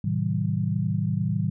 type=chord; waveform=sine; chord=A diminished seventh; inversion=none; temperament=just; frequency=110 / 132 / 158.4 / 190.08 Hz; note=A2 / C3 / Eb3 / Gb3; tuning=0 / +16 / +31 / +47 cents; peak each=-27 / -31 / -27 / -28 dBFS; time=0.04-1.5 s; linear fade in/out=5 ms; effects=none